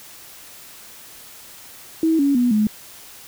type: tone with pitch steps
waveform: sine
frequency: 322.6 / 280.8 / 244.5 / 212.8 Hz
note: E4 / C#4 / B3 / G#3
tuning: -37 / +22 / -17 / +42 cents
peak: -14 dBFS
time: 2.03-2.67 s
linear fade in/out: 2 ms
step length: 160 ms
effects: white hiss -42 dBFS RMS until 3.27 s